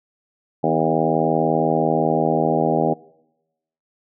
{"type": "harmonic tone with a mistuned harmonic", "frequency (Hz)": 80.2, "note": "E2", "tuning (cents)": -47, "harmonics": [2, 3, 4, 5, 6, 7, 8, 9, 10], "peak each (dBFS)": [-25, -25, -25, -25, -25, -25, -25, -25, -25], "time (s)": [0.63, 2.94], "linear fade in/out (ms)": 10, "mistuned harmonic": 4, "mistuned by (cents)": -30, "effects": ["noise-tail reverb RT60 0.9 s tail -22 dB re dry"]}